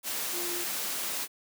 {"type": "tone in noise", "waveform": "sine", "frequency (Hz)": 349.2, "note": "F4", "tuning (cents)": 0, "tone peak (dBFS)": -37, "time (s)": [0.32, 0.66], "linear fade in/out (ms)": 50, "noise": "white", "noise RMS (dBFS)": -33, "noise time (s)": [0.03, 1.28], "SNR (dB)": -7, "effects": ["high-pass 200 Hz 12 dB/octave"]}